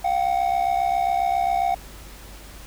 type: ring-modulated tone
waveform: triangle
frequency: 740 Hz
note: F#5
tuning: in tune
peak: -14 dBFS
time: 0.04-1.75 s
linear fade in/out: 10 ms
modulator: 33.7 Hz
effects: added 50 Hz sine -42 dBFS peak until 2.66 s + pink hiss -44 dBFS RMS until 2.66 s